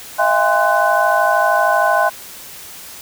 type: tone cluster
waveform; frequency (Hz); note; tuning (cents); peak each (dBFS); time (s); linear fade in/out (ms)
sine; 634 / 687 / 812 / 1041 / 1498; D#5 / F5 / G#5 / C6 / F#6; +32 / -29 / -39 / -9 / +21; -18; 0.18-2.1; 20
effects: white hiss -35 dBFS RMS until 3.01 s